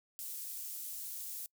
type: high-pass noise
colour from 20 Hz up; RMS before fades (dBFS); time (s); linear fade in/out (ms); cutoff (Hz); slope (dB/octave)
pink; -43; 0.19-1.46; 0; 11000; 12
effects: noise-tail reverb RT60 0.1 s tail -25 dB re dry